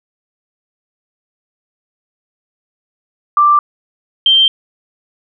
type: tone pair in turn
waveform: sine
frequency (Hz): 1178 / 3145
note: D6 / G7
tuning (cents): +5 / +5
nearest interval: octave + perfect fourth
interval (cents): 1700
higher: second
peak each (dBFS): -6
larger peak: neither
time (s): 3.37-3.59 / 4.26-4.48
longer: neither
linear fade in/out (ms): 2
effects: none